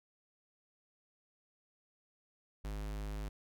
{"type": "tone", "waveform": "square", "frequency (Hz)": 51.6, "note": "G#1", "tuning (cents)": -10, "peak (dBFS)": -39, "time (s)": [2.64, 3.29], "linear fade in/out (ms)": 10, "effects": []}